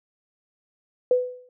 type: tone with exponential decay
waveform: sine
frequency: 499.1 Hz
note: B4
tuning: 18 cents sharp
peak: -13 dBFS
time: 1.11-1.49 s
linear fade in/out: 2 ms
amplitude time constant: 81 ms
effects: none